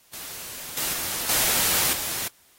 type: noise with level steps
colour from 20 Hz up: white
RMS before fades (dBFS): -37 / -27 / -29 / -22 / -29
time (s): 0.13-2.28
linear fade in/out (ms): 5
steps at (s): 0.77 / 0.93 / 1.29 / 1.93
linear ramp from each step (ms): 2
effects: white hiss -58 dBFS RMS until 2.58 s + AAC 48 kbps